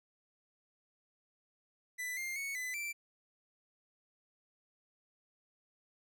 45% pulse tone with pitch steps, 1993 / 2110 / 2216 / 2009 / 2342 Hz, B6 / C7 / C#7 / B6 / D7, +15 / +14 / -1 / +29 / -5 cents, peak -37 dBFS, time 1.98-2.93 s, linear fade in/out 20 ms, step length 190 ms, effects none

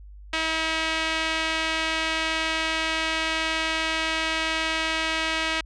sawtooth tone with band-pass filter, 320.9 Hz, E4, 46 cents flat, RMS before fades -26 dBFS, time 0.33-5.61 s, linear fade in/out 5 ms, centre 2600 Hz, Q 1.3, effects added 50 Hz sine -41 dBFS peak until 5.65 s + resampled to 22050 Hz

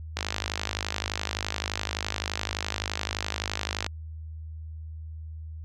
click train, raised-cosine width 0.2 ms, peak -10 dBFS, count 192, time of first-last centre 0.17-3.864 s, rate 51.7 Hz, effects added 79 Hz sine -36 dBFS peak until 5.64 s

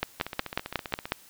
two click trains, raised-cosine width 0.3 ms, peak -9 / -18 dBFS, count 7 / 14, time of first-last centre 0.03-1.121 / 0.2-1.055 s, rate 5.5 / 15.2 Hz, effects white hiss -54 dBFS RMS until 1.29 s

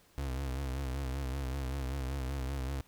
35% pulse tone with vibrato, 66.7 Hz, C2, 34 cents sharp, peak -32 dBFS, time 0.18-2.81 s, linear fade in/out 0 ms, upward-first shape sine, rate 5.2 Hz, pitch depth 82 cents each way, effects pink hiss -64 dBFS RMS until 2.87 s

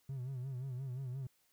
triangle tone with vibrato, 130 Hz, C3, 11 cents flat, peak -36 dBFS, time 0.09-1.27 s, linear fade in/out 5 ms, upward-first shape sine, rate 5.7 Hz, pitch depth 99 cents each way, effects tanh soft clip ceiling -32 dBFS + white hiss -74 dBFS RMS until 1.52 s

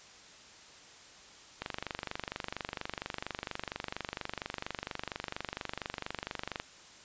click train, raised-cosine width 0.3 ms, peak -19 dBFS, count 122, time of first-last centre 1.62-6.599 s, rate 24.3 Hz, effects white hiss -54 dBFS RMS until 7.04 s + resampled to 16000 Hz

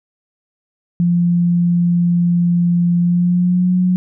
sine tone with pitch glide, 173.6 to 181.81 Hz, F3 to F#3, -10 to -30 cents, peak -11 dBFS, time 1-3.96 s, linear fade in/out 0 ms, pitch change +80 cents, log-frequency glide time 2.99-3.75 s, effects none

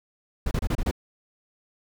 brown noise bursts, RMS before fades -24 dBFS, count 6, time 0.46-0.912 s, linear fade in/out 5 ms, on 52 ms, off 28 ms, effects none

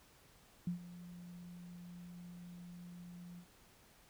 sine tone with ADSR envelope, 175.7 Hz, F3, 11 cents sharp, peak -33 dBFS, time 0.67-3.46 s, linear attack 3 ms, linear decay 110 ms, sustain -16 dB, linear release 76 ms, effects pink hiss -65 dBFS RMS until 4.09 s

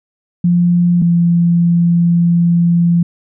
sine tone pair in turn, 174.61 / 171.31 Hz, F3 / F3, 0 / -33 cents, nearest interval unison, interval 33 cents, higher first, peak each -8 dBFS, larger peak neither, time 0.44-1.02 / 1.02-3.03 s, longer second, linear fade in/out 5 ms, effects none

